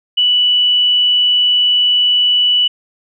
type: tone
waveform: sine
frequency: 2960 Hz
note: F#7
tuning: in tune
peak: -9 dBFS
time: 0.17-2.68 s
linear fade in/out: 10 ms
effects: none